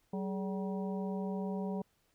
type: harmonic tone with a mistuned harmonic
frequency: 191.4 Hz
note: G3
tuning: 41 cents flat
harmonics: 1 / 2 / 3 / 4 / 5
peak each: -35 / -41 / -45 / -47 / -49 dBFS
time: 0.13-1.82 s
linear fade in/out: 5 ms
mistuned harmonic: 2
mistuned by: +150 cents
effects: pink hiss -74 dBFS RMS until 2.14 s